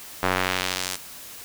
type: tone with band-pass filter sweep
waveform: square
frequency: 46.25 Hz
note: F#1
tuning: in tune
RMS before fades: -26 dBFS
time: 0.22-0.97 s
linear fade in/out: 20 ms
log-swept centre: 1200 to 8100 Hz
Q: 0.82
effects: white hiss -41 dBFS RMS until 1.44 s